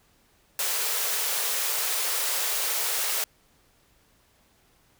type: high-pass noise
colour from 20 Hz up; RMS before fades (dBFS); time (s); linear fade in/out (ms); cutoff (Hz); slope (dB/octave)
white; -27; 0.59-3.24; 2; 390; 96
effects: pink hiss -63 dBFS RMS until 4.99 s